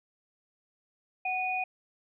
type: tone pair together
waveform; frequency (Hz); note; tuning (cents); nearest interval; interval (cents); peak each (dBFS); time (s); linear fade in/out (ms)
sine; 743 / 2468; F#5 / D#7; +7 / -15; octave + major sixth; 2078; -31 / -31; 1.25-1.64; 5
effects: none